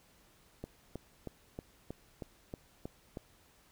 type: click train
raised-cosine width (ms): 2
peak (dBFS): -27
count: 9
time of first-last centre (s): 0.64-3.172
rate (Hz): 3.16
effects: pink hiss -65 dBFS RMS until 3.71 s